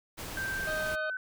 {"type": "noise", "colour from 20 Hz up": "pink", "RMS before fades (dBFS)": -40, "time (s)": [0.17, 0.96], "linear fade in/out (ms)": 20}
{"type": "tone with pitch glide", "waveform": "sine", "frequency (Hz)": [1568, 1513.7], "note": ["G6", "F#6"], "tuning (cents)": [0, 39], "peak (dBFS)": -32, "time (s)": [0.37, 1.17], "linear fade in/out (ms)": 2, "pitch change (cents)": -61, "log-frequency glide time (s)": [0.74, 1.01]}
{"type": "harmonic tone", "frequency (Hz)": 622.3, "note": "D#5", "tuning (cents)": 0, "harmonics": [1, 2, 4, 5, 6, 7], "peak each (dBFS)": [-34, -42, -51, -52, -51, -53], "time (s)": [0.67, 1.1], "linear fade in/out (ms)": 2}
{"effects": []}